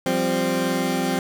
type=chord; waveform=20% pulse; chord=F suspended second; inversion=none; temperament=equal; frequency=174.61 / 196 / 261.6 Hz; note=F3 / G3 / C4; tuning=0 / 0 / 0 cents; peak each=-21 / -22 / -18 dBFS; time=0.06-1.19 s; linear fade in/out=2 ms; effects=none